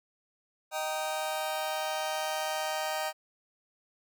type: chord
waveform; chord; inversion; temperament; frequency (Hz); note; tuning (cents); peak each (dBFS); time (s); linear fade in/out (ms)
sawtooth; Eb major; none; just; 622.3 / 777.8 / 933.4; Eb5 / G5 / Bb5; 0 / -14 / +2; -30 / -31 / -34; 0.71-3.13; 50
effects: none